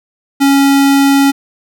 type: tone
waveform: square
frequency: 277.2 Hz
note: C#4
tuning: in tune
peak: -7 dBFS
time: 0.4-1.32 s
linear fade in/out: 20 ms
effects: none